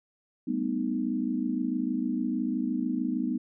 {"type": "tone cluster", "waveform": "sine", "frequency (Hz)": [196.6, 223.7, 250, 308.5], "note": ["G3", "A3", "B3", "D#4"], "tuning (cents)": [5, 29, 21, -15], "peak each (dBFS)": [-34, -35, -29, -32], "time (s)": [0.47, 3.38], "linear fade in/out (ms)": 10, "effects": []}